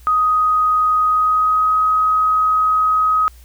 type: tone with pitch glide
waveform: sine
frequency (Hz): 1251 to 1263.3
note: D#6 to D#6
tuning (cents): +9 to +26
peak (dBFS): -12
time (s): 0.07-3.28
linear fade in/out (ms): 0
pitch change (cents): +17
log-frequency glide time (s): 1.03-1.76
effects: added 60 Hz sine -40 dBFS peak until 3.44 s + white hiss -51 dBFS RMS until 3.44 s